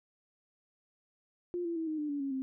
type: tone with pitch steps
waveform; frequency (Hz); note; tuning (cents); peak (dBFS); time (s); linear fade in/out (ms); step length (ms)
sine; 352.1 / 338 / 324.4 / 311.3 / 298.8 / 286.8 / 275.3 / 264.2; F4 / E4 / E4 / D#4 / D4 / D4 / C#4 / C4; +14 / +43 / -28 / +1 / +30 / -41 / -12 / +17; -32; 1.54-2.42; 0; 110
effects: none